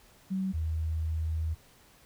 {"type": "tone pair in turn", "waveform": "sine", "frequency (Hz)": [190, 79.89], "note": ["F#3", "D#2"], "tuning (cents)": [46, 46], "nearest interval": "octave + minor third", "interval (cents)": 1500, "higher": "first", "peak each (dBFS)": -28, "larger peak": "neither", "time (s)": [[0.3, 0.53], [0.53, 1.55]], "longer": "second", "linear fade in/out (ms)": 20, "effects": ["pink hiss -59 dBFS RMS until 2.05 s"]}